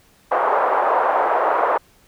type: band-pass noise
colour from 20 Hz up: white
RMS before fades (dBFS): -18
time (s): 0.31-1.78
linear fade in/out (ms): 10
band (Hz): 490 to 1100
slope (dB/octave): 24
effects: pink hiss -55 dBFS RMS until 2.07 s